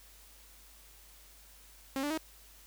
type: tone with pitch steps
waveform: sawtooth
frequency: 269.3 / 292 / 316.6 Hz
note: C#4 / D4 / D#4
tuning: -50 / -10 / +30 cents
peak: -28 dBFS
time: 1.96-2.176 s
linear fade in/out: 0 ms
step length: 72 ms
effects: added 50 Hz sine -59 dBFS peak until 2.66 s + white hiss -58 dBFS RMS until 2.66 s